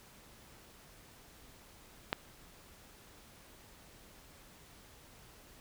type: click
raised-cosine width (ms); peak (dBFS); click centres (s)
0.3; -14; 2.129
effects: pink hiss -58 dBFS RMS until 5.6 s